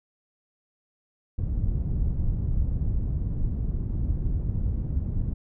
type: low-pass noise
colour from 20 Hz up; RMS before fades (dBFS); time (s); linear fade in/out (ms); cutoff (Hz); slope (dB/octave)
pink; -26; 1.38-5.34; 10; 130; 12
effects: none